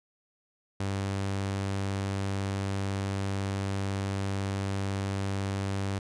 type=tone; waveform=sawtooth; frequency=98 Hz; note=G2; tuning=in tune; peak=-25 dBFS; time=0.8-5.99 s; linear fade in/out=5 ms; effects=resampled to 22050 Hz